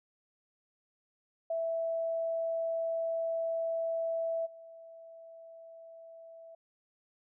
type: tone with level steps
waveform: sine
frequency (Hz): 659.3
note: E5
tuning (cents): 0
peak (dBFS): -30 / -48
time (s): 1.5-6.55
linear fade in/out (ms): 5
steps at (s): 4.45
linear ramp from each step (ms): 20
effects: none